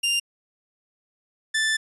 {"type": "tone pair in turn", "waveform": "sawtooth", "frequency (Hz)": [2794, 1760.1], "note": ["F7", "A6"], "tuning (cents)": [0, 0], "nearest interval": "minor sixth", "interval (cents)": 800, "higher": "first", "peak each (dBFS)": -17, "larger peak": "neither", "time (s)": [[0.03, 0.2], [1.54, 1.77]], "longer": "second", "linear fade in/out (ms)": 10, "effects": ["resampled to 24000 Hz"]}